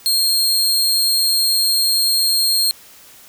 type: tone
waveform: sawtooth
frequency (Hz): 4227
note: C8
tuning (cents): +17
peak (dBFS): -11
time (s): 0.06-2.71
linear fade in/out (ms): 0
effects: white hiss -44 dBFS RMS until 3.28 s